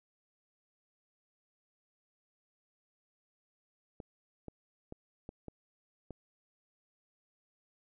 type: clicks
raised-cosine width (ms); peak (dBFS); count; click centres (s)
2; -30; 6; 4.002 / 4.483 / 4.924 / 5.291 / 5.483 / 6.107
effects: none